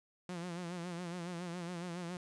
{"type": "tone with vibrato", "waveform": "sawtooth", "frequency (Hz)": 174.61, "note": "F3", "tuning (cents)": 0, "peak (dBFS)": -36, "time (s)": [0.29, 2.17], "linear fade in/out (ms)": 2, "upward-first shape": "sine", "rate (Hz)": 7.2, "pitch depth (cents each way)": 74, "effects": ["resampled to 22050 Hz", "12-bit"]}